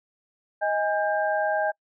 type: tone cluster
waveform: sine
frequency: 628 / 819 / 1590 Hz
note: D#5 / G#5 / G6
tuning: +16 / -24 / +24 cents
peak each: -25 / -26 / -29 dBFS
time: 0.61-1.72 s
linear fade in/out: 20 ms
effects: noise-tail reverb RT60 0.1 s tail -25 dB re dry